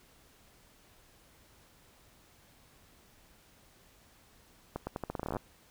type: accelerating click train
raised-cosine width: 1 ms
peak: -21 dBFS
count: 16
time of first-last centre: 4.76-5.368 s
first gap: 110 ms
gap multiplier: 0.83
effects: pink hiss -62 dBFS RMS until 5.7 s